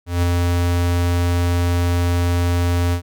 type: tone with ADSR envelope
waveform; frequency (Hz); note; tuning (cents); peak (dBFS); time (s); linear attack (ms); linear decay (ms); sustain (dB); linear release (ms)
square; 87.31; F2; 0; -14; 0.06-3.02; 170; 4; -2; 91
effects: none